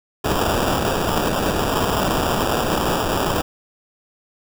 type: noise with sample-and-hold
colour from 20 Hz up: white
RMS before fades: -20 dBFS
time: 0.24-3.42 s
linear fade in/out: 10 ms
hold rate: 2100 Hz
effects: none